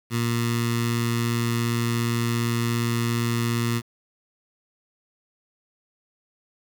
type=tone with notch filter; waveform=15% pulse; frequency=117.3 Hz; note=A#2; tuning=11 cents sharp; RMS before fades=-24 dBFS; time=0.1-3.82 s; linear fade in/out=50 ms; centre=570 Hz; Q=0.6; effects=8-bit